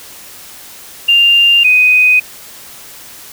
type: tone pair in turn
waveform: sine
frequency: 2794 / 2499 Hz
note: F7 / D#7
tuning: 0 / +7 cents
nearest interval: major second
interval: 193 cents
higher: first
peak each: -5 dBFS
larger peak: neither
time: 1.08-1.64 / 1.64-2.2 s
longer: neither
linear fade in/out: 10 ms
effects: white hiss -34 dBFS RMS until 3.32 s